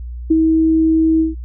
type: tone with ADSR envelope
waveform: sine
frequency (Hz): 320.7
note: E4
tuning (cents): -48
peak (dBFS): -7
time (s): 0.3-1.35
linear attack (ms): 11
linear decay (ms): 28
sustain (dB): -3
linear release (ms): 150
effects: added 60 Hz sine -25 dBFS peak until 1.44 s